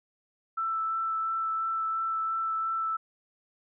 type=tone with vibrato; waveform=sine; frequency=1325 Hz; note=E6; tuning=9 cents sharp; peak=-27 dBFS; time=0.57-2.97 s; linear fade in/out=10 ms; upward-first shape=sine; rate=2.9 Hz; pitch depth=10 cents each way; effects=none